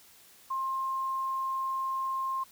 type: tone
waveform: sine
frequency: 1061 Hz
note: C6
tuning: 24 cents sharp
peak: -29 dBFS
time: 0.5-2.44 s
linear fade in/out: 10 ms
effects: white hiss -57 dBFS RMS until 2.51 s